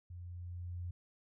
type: tone with level ramp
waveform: sine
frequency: 88.1 Hz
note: F2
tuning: 16 cents sharp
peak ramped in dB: -45 to -38 dBFS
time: 0.1-0.91 s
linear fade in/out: 5 ms
effects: none